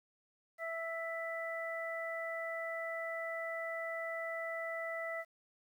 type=harmonic tone; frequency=660 Hz; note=E5; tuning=2 cents sharp; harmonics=1 / 2 / 3; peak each=-40 / -46 / -41 dBFS; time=0.58-5.25 s; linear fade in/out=50 ms; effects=11-bit